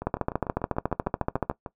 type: two click trains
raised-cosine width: 1 ms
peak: -19 / -10 dBFS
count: 12 / 21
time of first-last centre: 0.02-1.662 / 0.07-1.499 s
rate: 6.7 / 14 Hz
effects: noise-tail reverb RT60 0.1 s tail -18 dB re dry